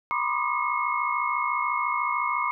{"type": "tone cluster", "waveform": "sine", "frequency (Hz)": [969, 1035, 1168, 1222, 2172], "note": ["B5", "C6", "D6", "D#6", "C#7"], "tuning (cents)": [-33, -19, -10, -32, -36], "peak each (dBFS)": -30, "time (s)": [0.11, 2.51], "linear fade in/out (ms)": 0, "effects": []}